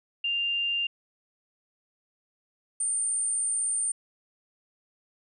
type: tone pair in turn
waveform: sine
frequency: 2794 / 8942 Hz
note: F7 / C#9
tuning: 0 / +14 cents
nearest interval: octave + minor sixth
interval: 2014 cents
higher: second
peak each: -25 dBFS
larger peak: neither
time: 0.24-0.87 / 2.8-3.92 s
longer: second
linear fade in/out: 5 ms
effects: none